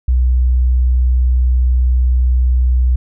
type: tone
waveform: sine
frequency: 62.4 Hz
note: B1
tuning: 19 cents sharp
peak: -9 dBFS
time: 0.08-2.96 s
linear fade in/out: 5 ms
effects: none